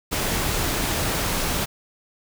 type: noise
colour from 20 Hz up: pink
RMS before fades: -24 dBFS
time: 0.11-1.66 s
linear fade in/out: 20 ms
effects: none